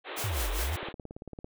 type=band-pass noise; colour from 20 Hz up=pink; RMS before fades=-39 dBFS; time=0.04-0.93 s; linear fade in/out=50 ms; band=300 to 3900 Hz; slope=96 dB/octave
type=noise with tremolo; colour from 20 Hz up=white; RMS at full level=-34 dBFS; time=0.16-0.77 s; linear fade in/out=20 ms; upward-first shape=triangle; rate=5 Hz; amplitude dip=85%
type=exponential two-way sweep; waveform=sine; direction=down then up; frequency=114.4 to 41.32 to 91.6 Hz; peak=-29 dBFS; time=0.24-0.76 s; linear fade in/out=0 ms; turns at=0.51 s
type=click train; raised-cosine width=2 ms; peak=-28 dBFS; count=12; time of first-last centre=0.83-1.445 s; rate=17.9 Hz
effects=none